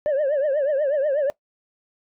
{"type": "tone with vibrato", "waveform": "sine", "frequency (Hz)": 572, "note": "D5", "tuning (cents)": -46, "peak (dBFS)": -16, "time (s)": [0.06, 1.3], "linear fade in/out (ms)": 0, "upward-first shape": "triangle", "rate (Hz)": 8.2, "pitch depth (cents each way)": 160, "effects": ["noise-tail reverb RT60 0.1 s tail -21 dB re dry", "tanh soft clip ceiling -17 dBFS"]}